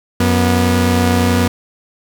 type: tone pair together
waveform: sawtooth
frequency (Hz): 90.8 / 242.7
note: F#2 / B3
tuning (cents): -32 / -30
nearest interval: octave + perfect fourth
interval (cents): 1702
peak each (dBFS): -10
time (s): 0.2-1.48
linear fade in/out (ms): 5
effects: none